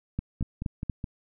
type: two click trains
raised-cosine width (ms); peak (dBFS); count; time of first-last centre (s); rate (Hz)
5; -20 / -16; 4 / 4; 0.41-1.042 / 0.19-0.898; 4.75 / 4.24
effects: none